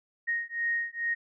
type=beating tone pair; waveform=sine; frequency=1864.7 / 1867 Hz; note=A#6 / A#6; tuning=0 / +2 cents; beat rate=2.3 Hz; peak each=-31 dBFS; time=0.27-1.15 s; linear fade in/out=20 ms; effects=none